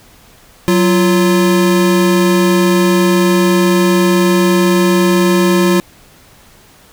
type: tone pair together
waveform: square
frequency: 185 / 347 Hz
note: F#3 / F4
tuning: 0 / -11 cents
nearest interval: major seventh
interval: 1089 cents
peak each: -12 dBFS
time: 0.68-5.8 s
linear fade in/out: 0 ms
effects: pink hiss -44 dBFS RMS until 6.92 s